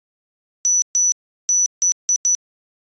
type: tone bursts at uneven times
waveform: sine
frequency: 5940 Hz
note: F#8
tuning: 6 cents sharp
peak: -13 dBFS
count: 6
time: 0.65-0.82 / 0.95-1.12 / 1.49-1.66 / 1.82-1.92 / 2.09-2.16 / 2.25-2.35 s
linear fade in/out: 0 ms
effects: resampled to 16000 Hz